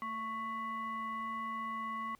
sine tone with frequency modulation, 1108.7 Hz, C#6, in tune, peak -36 dBFS, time 0.02-2.15 s, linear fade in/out 0 ms, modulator 884 Hz, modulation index 0.67, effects pink hiss -68 dBFS RMS until 2.19 s

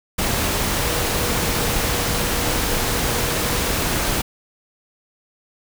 sine tone in noise, 480 Hz, B4, 49 cents flat, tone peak -31 dBFS, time 0.81-3.73 s, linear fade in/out 10 ms, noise pink, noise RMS -21 dBFS, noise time 0.18-4.22 s, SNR -13 dB, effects none

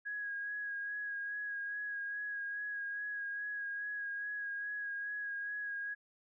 sine tone with vibrato, 1653 Hz, G#6, 9 cents flat, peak -37 dBFS, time 0.05-5.95 s, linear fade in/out 20 ms, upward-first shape sine, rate 2.4 Hz, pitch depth 24 cents each way, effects none

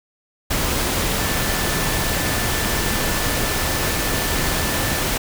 sine tone in noise, 1760 Hz, A6, in tune, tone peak -31 dBFS, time 1.19-5.03 s, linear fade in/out 10 ms, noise pink, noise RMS -21 dBFS, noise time 0.5-5.18 s, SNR -13 dB, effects none

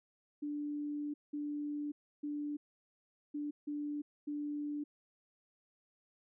sine tone bursts at uneven times, 293.7 Hz, D4, in tune, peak -36 dBFS, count 6, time 0.42-1.14 / 1.33-1.92 / 2.23-2.57 / 3.34-3.51 / 3.67-4.02 / 4.27-4.84 s, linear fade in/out 10 ms, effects none

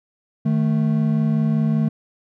triangle tone pair together, 154.82 / 220 Hz, D#3 / A3, -8 / 0 cents, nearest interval tritone, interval 608 cents, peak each -17 dBFS, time 0.45-1.89 s, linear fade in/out 10 ms, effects none

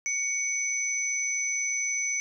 sine tone pair together, 2243 / 6012 Hz, C#7 / F#8, +20 / +27 cents, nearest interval octave + perfect fourth, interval 1707 cents, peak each -30 / -28 dBFS, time 0.06-2.2 s, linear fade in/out 0 ms, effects none

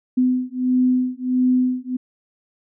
sine beating tone pair, 252.4 / 253.9 Hz, B3 / B3, +38 / +48 cents, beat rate 1.5 Hz, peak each -19 dBFS, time 0.17-1.97 s, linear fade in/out 10 ms, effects none

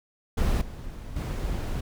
brown noise with level steps, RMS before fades -23 / -38 / -29 dBFS, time 0.37-1.81 s, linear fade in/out 10 ms, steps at 0.61 / 1.16 s, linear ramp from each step 5 ms, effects none

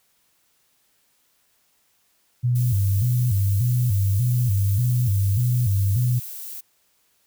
sine tone with vibrato, 110 Hz, A2, in tune, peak -17 dBFS, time 2.43-6.2 s, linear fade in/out 20 ms, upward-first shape square, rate 1.7 Hz, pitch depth 190 cents each way
violet noise, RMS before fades -35 dBFS, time 2.55-6.61 s, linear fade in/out 10 ms
effects white hiss -65 dBFS RMS until 7.26 s

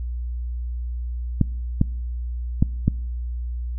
clicks, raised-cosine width 5 ms, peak -3 dBFS, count 4, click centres 1.413 / 1.814 / 2.625 / 2.88 s, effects noise-tail reverb RT60 0.8 s tail -25 dB re dry + added 60 Hz sine -25 dBFS peak until 3.78 s

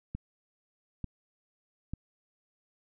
click train, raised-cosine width 5 ms, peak -23 dBFS, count 3, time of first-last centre 0.15-1.936 s, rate 1.12 Hz, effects none

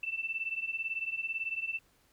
sine beating tone pair, 2652 / 2670 Hz, E7 / E7, +10 / +22 cents, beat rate 18 Hz, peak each -37 / -35 dBFS, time 0.03-1.79 s, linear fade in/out 5 ms, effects pink hiss -68 dBFS RMS until 2.12 s

